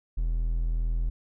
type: tone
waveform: triangle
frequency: 41.2 Hz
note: E1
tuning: in tune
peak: -22 dBFS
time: 0.17-1.1 s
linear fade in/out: 10 ms
effects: none